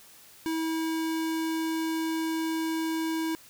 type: tone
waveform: square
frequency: 322.7 Hz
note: E4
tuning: 37 cents flat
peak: -28 dBFS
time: 0.46-3.35 s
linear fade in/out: 0 ms
effects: white hiss -53 dBFS RMS until 3.49 s